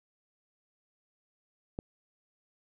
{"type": "click", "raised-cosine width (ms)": 2, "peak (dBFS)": -22, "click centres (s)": 1.789, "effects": []}